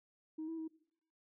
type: tone with pitch steps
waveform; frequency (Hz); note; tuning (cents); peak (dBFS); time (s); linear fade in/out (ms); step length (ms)
sine; 314.8 / 326.3 / 319.7; D#4 / E4 / D#4; +20 / -18 / +47; -38; 0.38-0.68; 10; 100
effects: noise-tail reverb RT60 0.7 s tail -20 dB re dry + tanh soft clip ceiling -36 dBFS